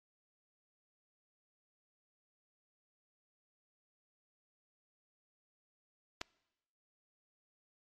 clicks, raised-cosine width 0.2 ms, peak -26 / -20 dBFS, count 2, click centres 6.212 / 6.215 s, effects noise-tail reverb RT60 1.0 s tail -24 dB re dry + MP3 96 kbps

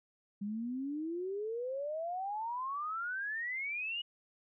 sine exponential sweep, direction up, 198.3 to 2926 Hz, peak -35 dBFS, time 0.41-4.02 s, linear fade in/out 10 ms, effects none

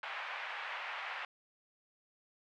white band-pass noise, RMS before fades -42 dBFS, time 0.03-1.25 s, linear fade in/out 2 ms, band 710 to 2500 Hz, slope 24 dB/octave, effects none

